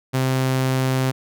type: tone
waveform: sawtooth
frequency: 130.81 Hz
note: C3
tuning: in tune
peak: -14 dBFS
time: 0.13-1.12 s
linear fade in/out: 20 ms
effects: none